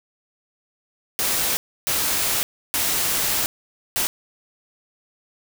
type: noise bursts at uneven times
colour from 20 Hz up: white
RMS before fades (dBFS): -22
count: 4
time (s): 1.19-1.57 / 1.87-2.43 / 2.74-3.46 / 3.96-4.07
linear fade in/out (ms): 0
effects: none